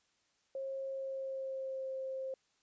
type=tone with pitch glide; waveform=sine; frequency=538 to 528.8 Hz; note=C5 to C5; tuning=+48 to +18 cents; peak=-37 dBFS; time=0.55-2.34 s; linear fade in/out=2 ms; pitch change=-30 cents; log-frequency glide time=0.88-1.9 s; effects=white hiss -75 dBFS RMS until 2.62 s + resampled to 16000 Hz